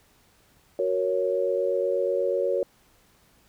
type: chord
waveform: sine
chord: F# major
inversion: none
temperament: equal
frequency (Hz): 370 / 466.2 / 554.4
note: F#4 / A#4 / C#5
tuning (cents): 0 / 0 / 0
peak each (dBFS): -28 / -27 / -25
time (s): 0.79-2.63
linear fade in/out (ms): 2
effects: pink hiss -61 dBFS RMS until 3.48 s